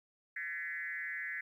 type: tone with frequency modulation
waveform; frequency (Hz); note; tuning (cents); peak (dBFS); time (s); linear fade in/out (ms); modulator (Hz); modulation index
sine; 1863; A#6; -2; -37; 0.36-1.41; 5; 159; 1.6
effects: 12-bit